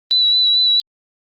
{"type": "tone with vibrato", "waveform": "sine", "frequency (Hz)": 3951, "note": "B7", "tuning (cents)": 0, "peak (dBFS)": -11, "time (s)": [0.11, 0.8], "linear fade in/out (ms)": 0, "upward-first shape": "sine", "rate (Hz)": 4.5, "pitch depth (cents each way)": 25, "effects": ["Opus 32 kbps"]}